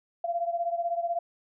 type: beating tone pair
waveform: sine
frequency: 682 / 698 Hz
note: F5 / F5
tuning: -41 / -1 cents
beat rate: 16 Hz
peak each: -28 / -32 dBFS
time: 0.24-1.19 s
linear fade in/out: 5 ms
effects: none